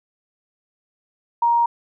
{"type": "tone", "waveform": "sine", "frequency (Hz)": 940, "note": "A#5", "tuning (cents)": 14, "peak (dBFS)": -14, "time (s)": [1.42, 1.66], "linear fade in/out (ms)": 5, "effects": []}